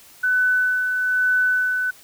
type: tone with tremolo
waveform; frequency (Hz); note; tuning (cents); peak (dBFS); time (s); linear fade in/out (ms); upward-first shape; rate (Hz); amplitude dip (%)
sine; 1500; F#6; +23; -15; 0.23-1.91; 10; sine; 1.1; 40
effects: white hiss -48 dBFS RMS until 2.03 s